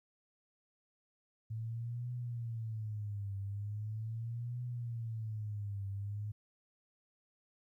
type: tone with vibrato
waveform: sine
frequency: 110 Hz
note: A2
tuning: in tune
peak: -37 dBFS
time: 1.5-6.32 s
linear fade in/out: 10 ms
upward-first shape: triangle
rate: 0.4 Hz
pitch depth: 200 cents each way
effects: 13-bit